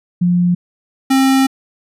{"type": "tone pair in turn", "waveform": ["sine", "square"], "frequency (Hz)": [176.6, 266.9], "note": ["F3", "C4"], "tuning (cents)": [20, 35], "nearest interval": "perfect fifth", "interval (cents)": 715, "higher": "second", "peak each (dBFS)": -10, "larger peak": "neither", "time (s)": [[0.21, 0.55], [1.1, 1.47]], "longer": "second", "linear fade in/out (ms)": 10, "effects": ["resampled to 32000 Hz"]}